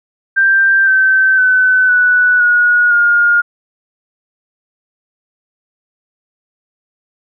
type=tone with pitch steps; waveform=sine; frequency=1576 / 1543.6 / 1511.8 / 1480.7 / 1450.2 / 1420.4 Hz; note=G6 / G6 / F#6 / F#6 / F#6 / F6; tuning=+9 / -27 / +37 / +1 / -35 / +29 cents; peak=-7 dBFS; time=0.36-3.42 s; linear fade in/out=20 ms; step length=510 ms; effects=none